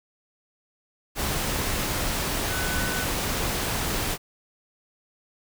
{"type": "tone in noise", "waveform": "sine", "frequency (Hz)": 1500, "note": "F#6", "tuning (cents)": 23, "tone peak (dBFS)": -31, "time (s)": [2.48, 3.07], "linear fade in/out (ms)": 50, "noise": "pink", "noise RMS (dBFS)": -27, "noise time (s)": [1.15, 4.18], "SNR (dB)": -7, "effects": []}